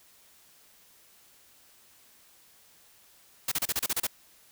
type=noise bursts; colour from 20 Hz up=white; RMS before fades=-28 dBFS; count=9; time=3.48-4.069 s; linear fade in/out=5 ms; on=37 ms; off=32 ms; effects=white hiss -59 dBFS RMS until 4.51 s

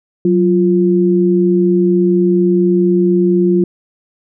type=tone pair together; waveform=sine; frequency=184.98 / 349.2 Hz; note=F#3 / F4; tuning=0 / 0 cents; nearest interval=major seventh; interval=1100 cents; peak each=-12 / -11 dBFS; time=0.25-3.64 s; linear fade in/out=2 ms; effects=none

